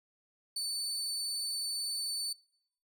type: tone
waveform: 30% pulse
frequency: 4509 Hz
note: C#8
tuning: 29 cents sharp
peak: -30 dBFS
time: 0.56-2.33 s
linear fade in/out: 5 ms
effects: noise-tail reverb RT60 0.7 s tail -25 dB re dry